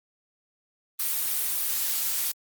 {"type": "noise", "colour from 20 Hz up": "blue", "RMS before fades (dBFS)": -27, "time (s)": [0.99, 2.32], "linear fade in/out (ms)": 10, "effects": ["Opus 32 kbps"]}